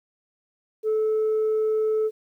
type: tone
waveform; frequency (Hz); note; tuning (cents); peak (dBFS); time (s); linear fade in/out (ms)
sine; 434.8; A4; -21; -18; 0.83-2.11; 50
effects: tanh soft clip ceiling -18 dBFS + 10-bit